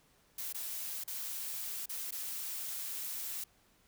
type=noise with dropouts; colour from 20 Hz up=blue; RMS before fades=-40 dBFS; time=0.38-3.44 s; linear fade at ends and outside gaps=5 ms; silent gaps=0.527-0.544 / 1.038-1.077 / 1.859-1.893 / 2.109-2.122 s; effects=pink hiss -68 dBFS RMS until 3.87 s